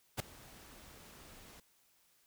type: noise with ADSR envelope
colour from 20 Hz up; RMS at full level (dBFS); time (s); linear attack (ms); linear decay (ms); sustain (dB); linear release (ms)
pink; -34; 0.17-1.6; 30; 3; -22; 4
effects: white hiss -71 dBFS RMS until 2.26 s